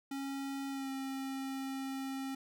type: tone with pitch glide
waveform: square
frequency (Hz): 274.2 to 268.4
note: C#4 to C4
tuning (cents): -19 to +44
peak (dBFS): -38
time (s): 0.11-2.35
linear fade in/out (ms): 5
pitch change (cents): -37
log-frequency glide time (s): 0.7-0.9
effects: none